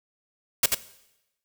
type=noise with echo; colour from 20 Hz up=white; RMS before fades=-18 dBFS; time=0.63-0.66 s; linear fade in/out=5 ms; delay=87 ms; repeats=1; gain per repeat=-4 dB; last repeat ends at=0.747 s; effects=noise-tail reverb RT60 0.9 s tail -17 dB re dry